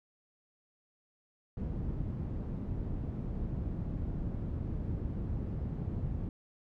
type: low-pass noise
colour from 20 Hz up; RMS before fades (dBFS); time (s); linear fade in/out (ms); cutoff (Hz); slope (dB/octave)
white; -36; 1.57-6.29; 2; 140; 12
effects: none